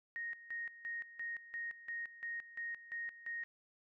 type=tone with tremolo; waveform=sine; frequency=1864.7 Hz; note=A#6; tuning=in tune; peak=-39 dBFS; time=0.16-3.44 s; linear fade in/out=0 ms; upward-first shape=square; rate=2.9 Hz; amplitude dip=80%; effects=none